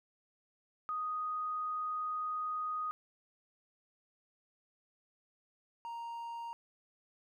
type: tone pair in turn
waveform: sine / triangle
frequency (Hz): 1244.5 / 932.3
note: D#6 / A#5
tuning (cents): 0 / 0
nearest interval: perfect fourth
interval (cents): 500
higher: first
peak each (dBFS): -34 / -38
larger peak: first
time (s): 0.89-2.91 / 5.85-6.53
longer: first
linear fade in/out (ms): 0
effects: none